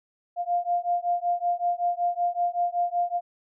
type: beating tone pair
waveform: sine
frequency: 698.5 / 703.8 Hz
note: F5 / F5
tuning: 0 / +13 cents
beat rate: 5.3 Hz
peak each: -26 dBFS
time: 0.36-3.21 s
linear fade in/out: 50 ms
effects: none